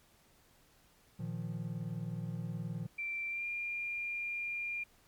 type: chord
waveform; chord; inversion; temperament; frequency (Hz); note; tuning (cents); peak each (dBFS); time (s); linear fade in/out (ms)
triangle; Bb suspended fourth; none; equal; 116.54 / 155.56 / 174.61; Bb2 / Eb3 / F3; 0 / 0 / 0; -39; 1.19-2.87; 10
type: tone with pitch glide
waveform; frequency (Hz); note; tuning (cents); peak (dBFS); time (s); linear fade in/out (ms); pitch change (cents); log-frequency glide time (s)
sine; 2349 to 2400; D7 to D7; 0 to +37; -35; 2.98-4.84; 10; +37; 3.29-3.45
effects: pink hiss -66 dBFS RMS until 5.07 s + MP3 96 kbps